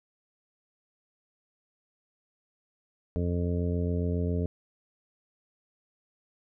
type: harmonic tone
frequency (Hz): 87.31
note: F2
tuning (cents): 0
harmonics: 1 / 2 / 3 / 4 / 5 / 6 / 7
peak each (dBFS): -28 / -32 / -35 / -43 / -35 / -45 / -42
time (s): 3.16-4.46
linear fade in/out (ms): 0
effects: none